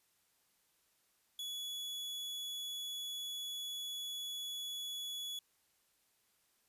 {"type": "tone", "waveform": "40% pulse", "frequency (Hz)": 3394, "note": "G#7", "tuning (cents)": 37, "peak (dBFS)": -39, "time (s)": [1.39, 5.39], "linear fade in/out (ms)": 2, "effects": ["white hiss -75 dBFS RMS until 6.68 s", "resampled to 32000 Hz"]}